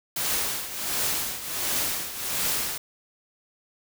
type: noise with tremolo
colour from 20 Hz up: white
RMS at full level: -25 dBFS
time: 0.16-2.78 s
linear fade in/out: 5 ms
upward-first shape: triangle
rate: 1.4 Hz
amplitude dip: 75%
effects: none